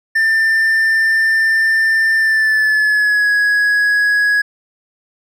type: tone with pitch glide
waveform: triangle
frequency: 1789 to 1669.2 Hz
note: A6 to G#6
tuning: +28 to +8 cents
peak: -9 dBFS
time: 0.15-4.42 s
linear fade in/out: 10 ms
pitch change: -120 cents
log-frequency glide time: 2.16-3.3 s
effects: none